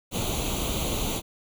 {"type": "noise with comb filter", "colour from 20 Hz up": "pink", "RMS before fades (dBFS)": -28, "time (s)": [0.11, 1.22], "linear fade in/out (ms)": 50, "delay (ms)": 0.29, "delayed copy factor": 0.8, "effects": []}